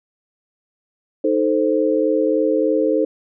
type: chord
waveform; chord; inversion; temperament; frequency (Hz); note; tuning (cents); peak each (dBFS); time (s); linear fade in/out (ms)
sine; A diminished; second; equal; 311.1 / 440 / 523.3; Eb4 / A4 / C5; 0 / 0 / 0; -19; 1.24-3.05; 5
effects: none